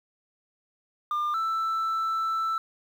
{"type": "tone pair in turn", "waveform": "sine", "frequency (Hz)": [1200, 1324.8], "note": ["D6", "E6"], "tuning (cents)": [37, 8], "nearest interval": "major second", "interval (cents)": 171, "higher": "second", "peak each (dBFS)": [-22, -22], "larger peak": "neither", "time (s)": [[1.11, 1.34], [1.34, 2.58]], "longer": "second", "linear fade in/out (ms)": 2, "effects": ["tanh soft clip ceiling -24 dBFS", "9-bit"]}